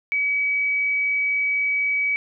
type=tone; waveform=sine; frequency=2276 Hz; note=C#7; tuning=45 cents sharp; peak=-19 dBFS; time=0.12-2.16 s; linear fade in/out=0 ms; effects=none